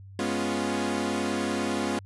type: chord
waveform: sawtooth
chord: C# dominant seventh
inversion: second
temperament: equal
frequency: 207.7 / 246.9 / 277.2 / 349.2 Hz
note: G#3 / B3 / C#4 / E#4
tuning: 0 / 0 / 0 / 0 cents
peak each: -28 dBFS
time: 0.19-1.99 s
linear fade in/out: 2 ms
effects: added 97 Hz sine -43 dBFS peak until 2.05 s + resampled to 24000 Hz